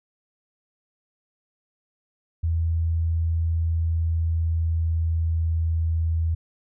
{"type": "tone with pitch glide", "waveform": "sine", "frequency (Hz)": [82.41, 81.75], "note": ["E2", "E2"], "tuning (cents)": [0, -14], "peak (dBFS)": -20, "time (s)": [2.43, 6.35], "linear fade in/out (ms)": 10, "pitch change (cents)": -14, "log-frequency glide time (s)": [3.55, 5.55], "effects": []}